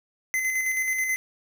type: tone with tremolo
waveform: square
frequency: 2048 Hz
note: C7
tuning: 38 cents flat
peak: -23 dBFS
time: 0.34-1.16 s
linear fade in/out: 0 ms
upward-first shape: square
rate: 9.3 Hz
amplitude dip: 35%
effects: none